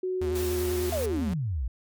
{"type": "tone with pitch glide", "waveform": "sine", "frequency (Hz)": [370, 361.1], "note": ["F#4", "F#4"], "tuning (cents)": [0, -42], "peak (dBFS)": -26, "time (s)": [0.03, 0.9], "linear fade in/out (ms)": 5, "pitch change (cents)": -42, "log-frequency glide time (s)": [0.19, 0.51]}
{"type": "tone with vibrato", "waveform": "square", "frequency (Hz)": 80, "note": "D#2", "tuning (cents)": 49, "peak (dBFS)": -31, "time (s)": [0.21, 1.34], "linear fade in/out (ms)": 5, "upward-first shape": "triangle", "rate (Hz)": 10, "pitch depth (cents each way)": 98}
{"type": "noise", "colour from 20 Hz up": "white", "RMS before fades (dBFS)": -38, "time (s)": [0.35, 1.06], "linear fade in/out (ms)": 5}
{"type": "exponential sweep", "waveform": "sine", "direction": "down", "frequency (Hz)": [703, 53.4], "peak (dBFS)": -26, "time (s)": [0.92, 1.68], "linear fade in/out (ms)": 5}
{"effects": ["MP3 96 kbps"]}